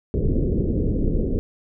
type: low-pass noise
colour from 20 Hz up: pink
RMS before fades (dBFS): -21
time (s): 0.14-1.39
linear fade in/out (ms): 0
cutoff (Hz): 480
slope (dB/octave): 48
effects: none